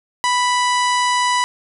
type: harmonic tone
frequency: 987.8 Hz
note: B5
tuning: in tune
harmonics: 1 / 2 / 3 / 4 / 5 / 6 / 7 / 8 / 9 / 10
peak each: -16 / -22 / -26 / -28 / -30 / -32 / -33 / -34 / -35 / -36 dBFS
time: 0.24-1.44 s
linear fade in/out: 0 ms
effects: none